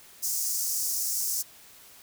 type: high-pass noise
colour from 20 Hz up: pink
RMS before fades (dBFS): -29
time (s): 0.22-1.43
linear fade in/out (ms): 20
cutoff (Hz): 5300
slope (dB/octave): 48
effects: white hiss -52 dBFS RMS until 2.02 s